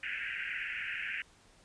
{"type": "band-pass noise", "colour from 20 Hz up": "pink", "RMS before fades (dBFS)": -38, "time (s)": [0.03, 1.22], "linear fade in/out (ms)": 2, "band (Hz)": [1500, 2800], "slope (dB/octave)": 96, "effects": ["pink hiss -62 dBFS RMS until 1.64 s", "resampled to 22050 Hz"]}